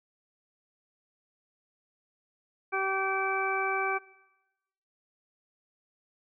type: harmonic tone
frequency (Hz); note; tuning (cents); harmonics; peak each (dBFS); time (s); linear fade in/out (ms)
385.8; G4; -28; 1 / 2 / 3 / 4 / 6; -33 / -33 / -33 / -33 / -33; 2.72-3.99; 20
effects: noise-tail reverb RT60 1.0 s tail -21 dB re dry